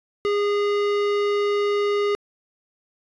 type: tone with hard clipping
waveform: sine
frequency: 409.8 Hz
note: G#4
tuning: 23 cents flat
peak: -21 dBFS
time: 0.25-2.15 s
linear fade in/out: 0 ms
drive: 16 dB
effects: resampled to 22050 Hz